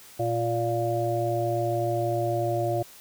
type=harmonic tone; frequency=116.54 Hz; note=A#2; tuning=in tune; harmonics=1 / 3 / 5 / 6; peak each=-29 / -29 / -29 / -29 dBFS; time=0.19-2.83 s; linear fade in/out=10 ms; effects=white hiss -49 dBFS RMS until 3 s

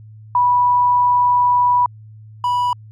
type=tone pair in turn; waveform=sine / triangle; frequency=981 / 981 Hz; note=B5 / B5; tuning=-12 / -12 cents; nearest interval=unison; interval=0 cents; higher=neither; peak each=-11 / -13 dBFS; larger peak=first; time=0.35-1.86 / 2.44-2.73 s; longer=first; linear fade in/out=2 ms; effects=added 108 Hz sine -37 dBFS peak until 2.91 s

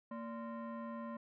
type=tone with frequency modulation; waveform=sine; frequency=230 Hz; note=A#3; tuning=23 cents flat; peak=-40 dBFS; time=0.11-1.17 s; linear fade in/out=5 ms; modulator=809 Hz; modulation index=0.99; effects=tanh soft clip ceiling -38 dBFS

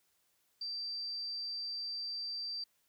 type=tone; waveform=sine; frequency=4683 Hz; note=D8; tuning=6 cents flat; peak=-37 dBFS; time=0.61-2.64 s; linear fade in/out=5 ms; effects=white hiss -75 dBFS RMS until 2.88 s

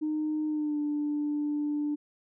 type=tone with pitch glide; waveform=sine; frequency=306.8 to 295.3 Hz; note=D#4 to D4; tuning=-24 to +10 cents; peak=-26 dBFS; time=0.01-1.96 s; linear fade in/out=20 ms; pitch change=-66 cents; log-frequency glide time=0.47-0.79 s; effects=tanh soft clip ceiling -23 dBFS

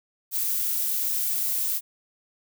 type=noise; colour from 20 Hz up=violet; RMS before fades=-26 dBFS; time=0.31-1.81 s; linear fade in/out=50 ms; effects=none

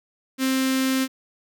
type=tone with notch filter; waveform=sawtooth; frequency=263.4 Hz; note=C4; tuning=12 cents sharp; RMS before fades=-22 dBFS; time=0.38-1.08 s; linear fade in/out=50 ms; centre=720 Hz; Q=0.59; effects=none

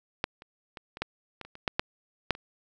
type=clicks; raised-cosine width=0.3 ms; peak=-10 / -30 / -24 / -25 / -13 / -23 / -30 / -29 / -10 / -8 / -7 / -27 dBFS; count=12; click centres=0.241 / 0.421 / 0.772 / 0.971 / 1.02 / 1.413 / 1.45 / 1.554 / 1.678 / 1.795 / 2.307 / 2.351 s; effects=none

